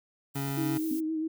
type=noise; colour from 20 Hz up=violet; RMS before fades=-42 dBFS; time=0.34-1.01 s; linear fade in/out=20 ms
type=tone; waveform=25% pulse; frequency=138.59 Hz; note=C#3; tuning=in tune; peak=-27 dBFS; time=0.35-0.78 s; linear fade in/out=10 ms
type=tone with vibrato; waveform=sine; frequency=317 Hz; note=D#4; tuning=32 cents sharp; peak=-28 dBFS; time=0.57-1.28 s; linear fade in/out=10 ms; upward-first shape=sine; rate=7.7 Hz; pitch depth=32 cents each way
type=tone with exponential decay; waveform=sine; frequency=263.2 Hz; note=C4; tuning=10 cents sharp; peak=-27 dBFS; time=0.91-1.09 s; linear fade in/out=5 ms; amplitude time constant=37 ms
effects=none